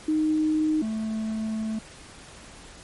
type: tone pair in turn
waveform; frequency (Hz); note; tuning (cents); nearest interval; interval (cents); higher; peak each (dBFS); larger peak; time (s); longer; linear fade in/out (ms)
sine / triangle; 310 / 219.2; D#4 / A3; -6 / -6; tritone; 600; first; -20 / -24; first; 0.08-0.82 / 0.82-1.79; second; 5
effects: pink hiss -46 dBFS RMS until 2.83 s + MP3 48 kbps